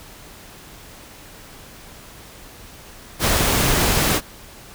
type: noise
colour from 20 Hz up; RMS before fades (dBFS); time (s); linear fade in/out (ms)
pink; -18; 3.19-4.21; 50
effects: pink hiss -42 dBFS RMS until 4.74 s